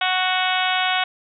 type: harmonic tone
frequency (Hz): 370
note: F#4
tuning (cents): 0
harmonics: 2 / 3 / 4 / 5 / 6 / 7 / 8 / 9 / 10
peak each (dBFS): -23 / -28 / -25 / -31 / -27 / -29 / -28 / -28 / -30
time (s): 0.01-1.04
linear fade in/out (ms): 5
effects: none